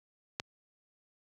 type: click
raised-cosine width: 0.2 ms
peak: -16 dBFS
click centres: 0.399 s
effects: high-pass 80 Hz 12 dB/octave